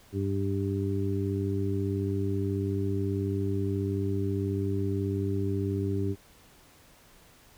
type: harmonic tone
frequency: 98.4 Hz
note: G2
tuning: 7 cents sharp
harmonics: 1 / 2 / 3 / 4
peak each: -29 / -35 / -33 / -33 dBFS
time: 0.12-6.16 s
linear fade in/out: 50 ms
effects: pink hiss -57 dBFS RMS until 7.57 s